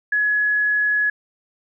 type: tone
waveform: sine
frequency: 1689 Hz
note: G#6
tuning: 29 cents sharp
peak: -16 dBFS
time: 0.12-1.1 s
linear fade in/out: 5 ms
effects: none